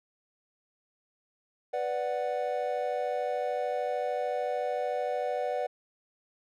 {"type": "chord", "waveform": "triangle", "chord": "B minor", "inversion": "none", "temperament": "equal", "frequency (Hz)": [493.9, 587.3, 740], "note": ["B4", "D5", "F#5"], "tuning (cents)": [0, 0, 0], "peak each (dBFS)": -31, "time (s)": [1.73, 5.67], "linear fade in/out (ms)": 10, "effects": []}